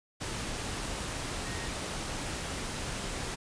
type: tone in noise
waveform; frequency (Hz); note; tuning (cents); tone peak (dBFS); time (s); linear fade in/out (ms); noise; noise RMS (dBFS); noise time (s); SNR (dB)
sine; 1865; A#6; 0; -44; 1.44-1.69; 20; pink; -36; 0.2-3.36; -11
effects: resampled to 22050 Hz